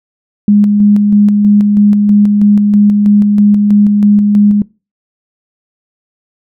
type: tone with tremolo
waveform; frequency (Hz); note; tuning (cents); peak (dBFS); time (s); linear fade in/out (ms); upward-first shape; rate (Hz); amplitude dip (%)
sine; 206.1; G#3; -13; -3; 0.48-4.62; 2; square; 3.1; 30
effects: noise-tail reverb RT60 0.3 s tail -23 dB re dry